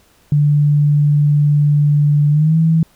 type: tone with pitch glide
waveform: sine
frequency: 146.83 to 161.98 Hz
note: D3 to E3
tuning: 0 to -30 cents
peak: -9 dBFS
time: 0.32-2.83 s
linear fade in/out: 2 ms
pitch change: +170 cents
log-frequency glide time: 2.3-2.57 s
effects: pink hiss -53 dBFS RMS until 2.95 s